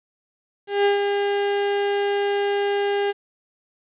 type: tone with ADSR envelope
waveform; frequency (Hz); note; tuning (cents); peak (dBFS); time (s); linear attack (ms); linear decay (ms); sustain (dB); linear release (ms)
35% pulse; 403.9; G#4; -48; -13; 0.67-3.13; 180; 130; -5; 30
effects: resampled to 8000 Hz + 9-bit